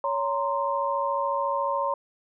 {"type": "tone cluster", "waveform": "sine", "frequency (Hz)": [560, 930, 1044], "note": ["C#5", "A#5", "C6"], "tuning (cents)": [18, -4, -4], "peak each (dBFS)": -28, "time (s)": [0.04, 1.94], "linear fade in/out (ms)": 2, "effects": []}